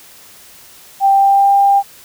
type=tone with pitch glide; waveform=sine; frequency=786 to 796.5 Hz; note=G5 to G5; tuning=+4 to +27 cents; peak=-7 dBFS; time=1-1.83 s; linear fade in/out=50 ms; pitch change=+23 cents; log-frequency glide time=1.13-1.52 s; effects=white hiss -41 dBFS RMS until 2.04 s